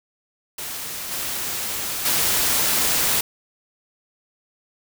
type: noise with level steps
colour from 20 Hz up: white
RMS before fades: -31 / -27 / -20 dBFS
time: 0.58-3.21 s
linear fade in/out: 5 ms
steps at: 1.11 / 2.05 s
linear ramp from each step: 5 ms
effects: none